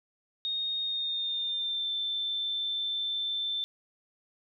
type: tone with pitch glide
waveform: sine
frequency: 3710 to 3547 Hz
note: A#7 to A7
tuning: -9 to +13 cents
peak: -29 dBFS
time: 0.45-3.64 s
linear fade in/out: 0 ms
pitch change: -78 cents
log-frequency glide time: 0.82-1.92 s
effects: none